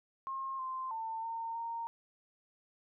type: tone with pitch steps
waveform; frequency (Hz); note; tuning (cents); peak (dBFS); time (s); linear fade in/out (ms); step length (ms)
sine; 1071 / 1043 / 897 / 913 / 924; C6 / C6 / A5 / A#5 / A#5; +40 / -6 / +33 / -36 / -16; -36; 0.27-1.87; 0; 320
effects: none